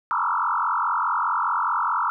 sine tone with frequency modulation, 1148 Hz, D6, 40 cents flat, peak -20 dBFS, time 0.11-2.1 s, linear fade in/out 0 ms, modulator 44.8 Hz, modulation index 5.5, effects none

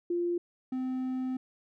sine / triangle tone pair in turn, 347.7 / 257.6 Hz, F4 / C4, -8 / -27 cents, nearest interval perfect fourth, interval 519 cents, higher first, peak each -27 / -28 dBFS, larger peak first, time 0.1-0.38 / 0.72-1.37 s, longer second, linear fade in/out 5 ms, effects none

